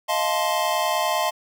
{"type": "chord", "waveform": "square", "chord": "F dominant seventh", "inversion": "third", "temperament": "just", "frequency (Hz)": [628.6, 698.5, 873.1, 1047.7], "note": ["Eb5", "F5", "A5", "C6"], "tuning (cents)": [18, 0, -14, 2], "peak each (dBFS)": -27, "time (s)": [0.08, 1.31], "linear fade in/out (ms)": 20, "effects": []}